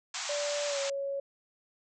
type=band-pass noise; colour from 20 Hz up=white; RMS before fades=-37 dBFS; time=0.14-0.9 s; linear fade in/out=5 ms; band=680 to 7700 Hz; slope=96 dB/octave
type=tone with pitch glide; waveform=sine; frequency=582 to 554.8 Hz; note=D5 to C#5; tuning=-16 to +1 cents; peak=-31 dBFS; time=0.29-1.2 s; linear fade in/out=5 ms; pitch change=-83 cents; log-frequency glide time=0.67-0.79 s
effects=none